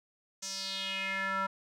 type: tone with band-pass filter sweep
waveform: square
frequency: 193.2 Hz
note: G3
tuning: 25 cents flat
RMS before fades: -35 dBFS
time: 0.42-1.47 s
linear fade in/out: 10 ms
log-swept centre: 6400 to 1200 Hz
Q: 3.8
effects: none